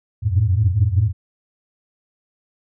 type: tone cluster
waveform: sine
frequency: 87.1 / 93.7 / 106.9 / 111.9 Hz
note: F2 / F#2 / A2 / A2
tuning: -4 / +22 / -49 / +30 cents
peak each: -19 dBFS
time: 0.22-1.13 s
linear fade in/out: 50 ms
effects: tanh soft clip ceiling -6 dBFS